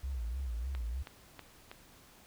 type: tone with vibrato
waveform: sine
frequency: 61.74 Hz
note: B1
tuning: in tune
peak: -34 dBFS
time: 0.03-1.03 s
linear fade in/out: 10 ms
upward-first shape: sine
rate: 3.3 Hz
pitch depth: 170 cents each way
type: click train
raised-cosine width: 0.3 ms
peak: -29 dBFS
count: 4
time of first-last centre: 0.75-1.715 s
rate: 3.11 Hz
effects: pink hiss -59 dBFS RMS until 2.26 s